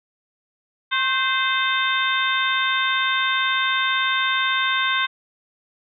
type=harmonic tone with a mistuned harmonic; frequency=518 Hz; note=C5; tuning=17 cents flat; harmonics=2 / 3 / 4 / 5 / 6 / 7; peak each=-24 / -23 / -26 / -30 / -31 / -25 dBFS; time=0.91-5.07 s; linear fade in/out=20 ms; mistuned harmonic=2; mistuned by=+54 cents; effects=none